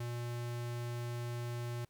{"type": "tone", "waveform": "square", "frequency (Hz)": 119.8, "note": "A#2", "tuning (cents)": 48, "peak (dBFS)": -38, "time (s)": [0, 1.85], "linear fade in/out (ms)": 5, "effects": ["pink hiss -75 dBFS RMS until 1.89 s"]}